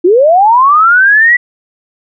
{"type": "linear sweep", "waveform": "sine", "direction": "up", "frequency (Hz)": [329.6, 1975.5], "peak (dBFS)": -3, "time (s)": [0.04, 1.37], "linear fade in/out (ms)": 10, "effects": []}